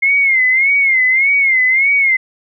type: tone with vibrato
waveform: sine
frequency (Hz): 2131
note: C7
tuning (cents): +31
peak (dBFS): -9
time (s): 0.02-2.17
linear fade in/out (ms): 10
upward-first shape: sine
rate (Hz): 1.7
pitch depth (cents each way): 100
effects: none